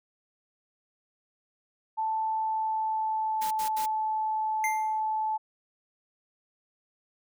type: tone with pitch glide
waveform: sine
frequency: 880 to 869.4 Hz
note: A5 to A5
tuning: 0 to -21 cents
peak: -26 dBFS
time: 1.97-5.38 s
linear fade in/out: 20 ms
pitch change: -21 cents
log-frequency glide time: 2.2-3.99 s
type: noise bursts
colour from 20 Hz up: white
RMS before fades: -38 dBFS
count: 3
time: 3.41-3.862 s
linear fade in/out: 10 ms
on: 100 ms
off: 76 ms
type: tone with exponential decay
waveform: square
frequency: 2094 Hz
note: C7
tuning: 1 cent sharp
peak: -26 dBFS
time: 4.64-5 s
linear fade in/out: 1 ms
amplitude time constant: 77 ms
effects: none